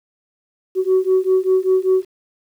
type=beating tone pair; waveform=sine; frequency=372.6 / 377.7 Hz; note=F#4 / F#4; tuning=+12 / +36 cents; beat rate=5.1 Hz; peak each=-15 dBFS; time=0.75-2.05 s; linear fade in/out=50 ms; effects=tanh soft clip ceiling -8 dBFS + 8-bit